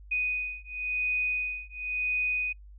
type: beating tone pair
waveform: sine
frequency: 2489 / 2489.95 Hz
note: D#7 / D#7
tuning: 0 / +1 cents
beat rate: 0.95 Hz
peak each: -31 dBFS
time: 0.11-2.53 s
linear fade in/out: 10 ms
effects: noise-tail reverb RT60 0.1 s tail -26 dB re dry + added 50 Hz sine -46 dBFS peak until 2.78 s